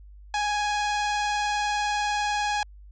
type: tone with vibrato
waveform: sawtooth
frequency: 830.6 Hz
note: G#5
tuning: in tune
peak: -20 dBFS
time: 0.34-2.63 s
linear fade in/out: 2 ms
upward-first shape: sine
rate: 20 Hz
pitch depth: 22 cents each way
effects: added 50 Hz sine -44 dBFS peak until 2.91 s + resampled to 16000 Hz